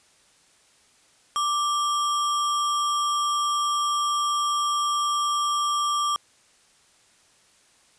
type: tone with sample-and-hold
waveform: sine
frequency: 1174.7 Hz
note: D6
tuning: in tune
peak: -21 dBFS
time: 1.36-6.16 s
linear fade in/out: 0 ms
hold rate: 4410 Hz
effects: white hiss -59 dBFS RMS until 7.98 s + resampled to 22050 Hz